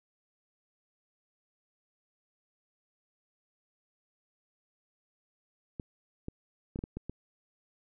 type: clicks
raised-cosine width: 3 ms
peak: -24 dBFS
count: 7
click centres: 5.798 / 6.284 / 6.759 / 6.79 / 6.839 / 6.97 / 7.096 s
effects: none